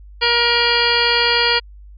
harmonic tone, 473.6 Hz, A#4, 27 cents sharp, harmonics 1 / 2 / 3 / 4 / 5 / 6 / 7 / 9 / 10, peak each -22 / -22 / -22 / -22 / -22 / -22 / -22 / -22 / -22 dBFS, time 0.21-1.6 s, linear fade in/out 20 ms, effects added 50 Hz sine -37 dBFS peak until 1.97 s

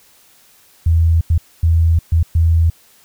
sine tone bursts at uneven times, 82.41 Hz, E2, in tune, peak -9 dBFS, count 5, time 0.86-1.21 / 1.3-1.38 / 1.63-1.99 / 2.12-2.23 / 2.35-2.7 s, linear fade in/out 5 ms, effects white hiss -50 dBFS RMS until 3.04 s

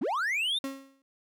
triangle linear sweep, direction up, 180 to 3729 Hz, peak -25 dBFS, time 0.01-0.59 s, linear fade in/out 10 ms
35% pulse tone with exponential decay, 271.1 Hz, C#4, 38 cents flat, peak -28 dBFS, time 0.64-1.02 s, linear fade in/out 1 ms, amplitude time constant 82 ms
effects none

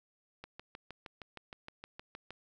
click train, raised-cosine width 0.3 ms, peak -29 dBFS, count 13, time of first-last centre 0.44-2.306 s, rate 6.43 Hz, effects none

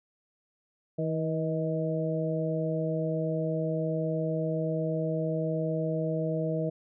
harmonic tone with a mistuned harmonic, 160.6 Hz, E3, 45 cents flat, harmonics 1 / 2 / 3 / 4, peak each -30 / -35 / -33 / -33 dBFS, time 0.98-6.7 s, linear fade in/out 10 ms, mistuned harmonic 4, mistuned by -33 cents, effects none

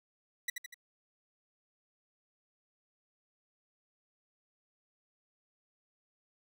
sawtooth tone with echo, 1958 Hz, B6, 15 cents flat, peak -28 dBFS, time 0.48-0.5 s, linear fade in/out 5 ms, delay 81 ms, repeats 3, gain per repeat -5 dB, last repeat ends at 0.743 s, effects none

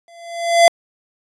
square tone with exponential growth, 681 Hz, F5, 44 cents flat, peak -5 dBFS, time 0.08-0.68 s, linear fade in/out 1 ms, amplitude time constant 130 ms, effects resampled to 22050 Hz

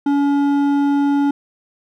triangle tone with hard clipping, 283.6 Hz, C#4, 40 cents sharp, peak -15 dBFS, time 0.06-1.31 s, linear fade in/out 5 ms, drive 12 dB, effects none

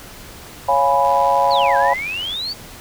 sine chord, C# dominant seventh, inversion none, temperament equal, 554.4 / 698.5 / 830.6 / 987.8 Hz, C#5 / E#5 / G#5 / B5, 0 / 0 / 0 / 0 cents, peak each -19 / -20 / -17 / -17 dBFS, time 0.68-1.94 s, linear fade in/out 10 ms
click train, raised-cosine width 0.2 ms, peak -20 dBFS, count 119, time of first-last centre 1.05-2.34 s, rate 91.5 Hz
sine exponential two-way sweep, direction down then up, 4699 to 1568 to 4699 Hz, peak -22 dBFS, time 1.5-2.54 s, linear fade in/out 20 ms, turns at 1.77 s
effects pink hiss -38 dBFS RMS until 2.8 s

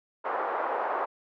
white band-pass noise, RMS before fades -30 dBFS, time 0.24-1.06 s, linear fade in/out 20 ms, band 450 to 1200 Hz, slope 24 dB/octave, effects none

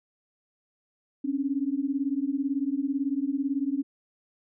sine beating tone pair, 268 / 286 Hz, C4 / D4, +42 / -46 cents, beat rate 18 Hz, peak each -28 dBFS, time 1.24-3.83 s, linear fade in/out 10 ms, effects none

